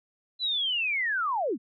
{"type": "linear sweep", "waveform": "sine", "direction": "down", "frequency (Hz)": [4056, 184.4], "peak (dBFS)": -25, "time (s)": [0.39, 1.58], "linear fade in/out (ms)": 50, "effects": []}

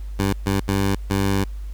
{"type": "tone bursts at uneven times", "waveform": "15% pulse", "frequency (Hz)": 98.2, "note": "G2", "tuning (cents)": 4, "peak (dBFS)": -12, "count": 4, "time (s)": [[0.19, 0.33], [0.46, 0.6], [0.68, 0.95], [1.1, 1.44]], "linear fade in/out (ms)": 5, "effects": ["added 50 Hz sine -28 dBFS peak until 1.73 s", "pink hiss -54 dBFS RMS until 1.73 s"]}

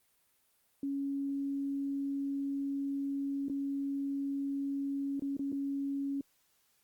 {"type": "tone with dropouts", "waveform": "sine", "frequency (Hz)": 277.9, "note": "C#4", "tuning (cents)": 4, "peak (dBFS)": -32, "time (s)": [0.83, 6.21], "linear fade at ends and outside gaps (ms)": 2, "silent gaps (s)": [[3.484, 3.497], [5.196, 5.221], [5.368, 5.393], [5.519, 5.526]], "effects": ["white hiss -72 dBFS RMS until 6.83 s", "Opus 32 kbps"]}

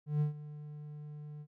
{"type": "tone with ADSR envelope", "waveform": "triangle", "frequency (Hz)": 149.2, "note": "D3", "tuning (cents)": 28, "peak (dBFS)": -24, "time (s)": [0.06, 1.47], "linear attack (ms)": 150, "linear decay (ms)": 120, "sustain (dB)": -17, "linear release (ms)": 59, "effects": []}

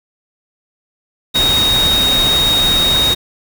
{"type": "tone in noise", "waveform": "sine", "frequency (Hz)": 3747, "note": "A#7", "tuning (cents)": 8, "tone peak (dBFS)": -11, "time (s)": [1.34, 3.15], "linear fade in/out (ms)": 20, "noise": "pink", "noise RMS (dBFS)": -19, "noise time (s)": [1.34, 3.15], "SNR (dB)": 5, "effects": []}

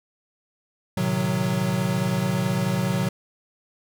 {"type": "chord", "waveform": "square", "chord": "A diminished seventh", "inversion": "none", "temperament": "equal with one note detuned", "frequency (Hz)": [112.7, 130.81, 155.56, 185], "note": ["A2", "C3", "Eb3", "Gb3"], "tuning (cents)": [42, 0, 0, 0], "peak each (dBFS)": [-31, -28, -30, -25], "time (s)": [0.97, 3.09], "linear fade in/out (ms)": 5, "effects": []}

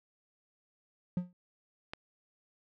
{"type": "tone with exponential decay", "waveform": "triangle", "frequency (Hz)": 178.6, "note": "F3", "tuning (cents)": 39, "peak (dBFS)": -24, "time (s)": [1.17, 1.33], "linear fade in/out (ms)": 2, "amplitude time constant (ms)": 33}
{"type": "click", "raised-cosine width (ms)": 0.3, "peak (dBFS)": -23, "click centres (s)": 1.935}
{"effects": []}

